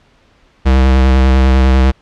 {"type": "tone with vibrato", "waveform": "square", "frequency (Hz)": 65.41, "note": "C2", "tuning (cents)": 0, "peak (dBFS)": -7, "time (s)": [0.65, 1.92], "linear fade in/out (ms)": 20, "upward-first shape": "triangle", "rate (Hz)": 10, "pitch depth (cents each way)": 31, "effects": ["pink hiss -51 dBFS RMS until 2.01 s", "low-pass 4000 Hz 12 dB/octave"]}